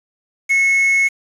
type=tone with quantisation; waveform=triangle; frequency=2188 Hz; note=C#7; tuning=23 cents flat; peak=-10 dBFS; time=0.49-1.09 s; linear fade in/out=20 ms; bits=5; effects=low-pass 10000 Hz 12 dB/octave